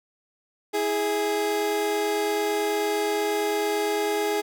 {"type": "tone pair together", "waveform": "30% pulse", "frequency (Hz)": [326.4, 415.3], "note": ["E4", "G#4"], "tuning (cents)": [-17, 0], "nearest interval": "major third", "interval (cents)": 417, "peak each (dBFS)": [-28, -21], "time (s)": [0.73, 4.42], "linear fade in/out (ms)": 20, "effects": []}